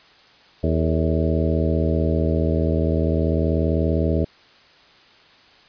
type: harmonic tone with a mistuned harmonic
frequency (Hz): 80.3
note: E2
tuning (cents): -45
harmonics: 1 / 2 / 3 / 4 / 5 / 6 / 7 / 8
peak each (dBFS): -21 / -24 / -26 / -27 / -28 / -29 / -29 / -30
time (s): 0.63-4.25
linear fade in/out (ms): 10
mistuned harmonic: 6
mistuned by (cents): -92
effects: white hiss -51 dBFS RMS until 5.68 s + resampled to 11025 Hz